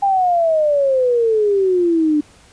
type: exponential sweep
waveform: sine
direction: down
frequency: 807 to 293.7 Hz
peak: -12 dBFS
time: 0.02-2.21 s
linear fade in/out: 10 ms
effects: pink hiss -48 dBFS RMS until 2.52 s + resampled to 22050 Hz